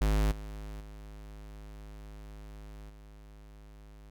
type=tone with level steps; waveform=square; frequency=52 Hz; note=G#1; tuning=3 cents sharp; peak=-25 / -40 / -45 / -50 dBFS; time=0.01-4.1 s; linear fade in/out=5 ms; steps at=0.31 / 0.8 / 2.89 s; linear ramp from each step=10 ms; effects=none